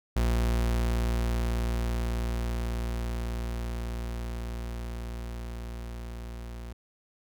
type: tone with level ramp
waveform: 40% pulse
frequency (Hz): 58.27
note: A#1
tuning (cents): 0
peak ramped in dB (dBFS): -22 to -37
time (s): 0.16-6.73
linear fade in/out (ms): 5
effects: none